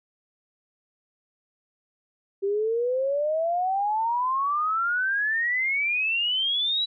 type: exponential sweep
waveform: sine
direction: up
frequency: 388.8 to 3951 Hz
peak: -22 dBFS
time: 2.42-6.86 s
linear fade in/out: 20 ms
effects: none